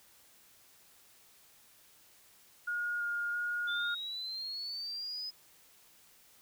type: tone with vibrato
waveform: sine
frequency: 1426 Hz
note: F6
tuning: 36 cents sharp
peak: -32 dBFS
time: 2.67-3.95 s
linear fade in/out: 10 ms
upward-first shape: square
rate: 1.5 Hz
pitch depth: 9 cents each way
type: linear sweep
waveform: sine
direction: up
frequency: 3500 to 5060 Hz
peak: -37 dBFS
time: 3.67-5.31 s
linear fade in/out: 20 ms
effects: white hiss -62 dBFS RMS until 6.41 s